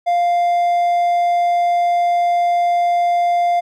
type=tone; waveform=triangle; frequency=698.5 Hz; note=F5; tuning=in tune; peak=-11 dBFS; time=0.06-3.61 s; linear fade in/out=20 ms; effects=none